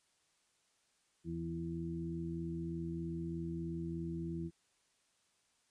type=harmonic tone with a mistuned harmonic; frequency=83.2 Hz; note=E2; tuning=17 cents sharp; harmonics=1 / 2 / 3 / 4; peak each=-47 / -40 / -52 / -42 dBFS; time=1.24-4.51 s; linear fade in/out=50 ms; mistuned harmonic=1; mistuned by=-39 cents; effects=white hiss -75 dBFS RMS until 5.7 s + resampled to 22050 Hz